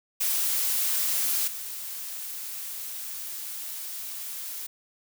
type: noise with level steps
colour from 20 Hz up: blue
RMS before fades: -26 / -36 dBFS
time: 0.2-4.67 s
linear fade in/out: 10 ms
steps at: 1.47 s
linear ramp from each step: 10 ms
effects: none